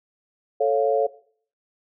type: chord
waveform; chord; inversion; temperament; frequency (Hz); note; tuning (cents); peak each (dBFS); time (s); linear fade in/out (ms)
sine; A augmented; none; equal; 440 / 554.4 / 698.5; A4 / C#5 / E#5; 0 / 0 / 0; -21 / -21 / -24; 0.6-1.07; 10
effects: noise-tail reverb RT60 0.5 s tail -17 dB re dry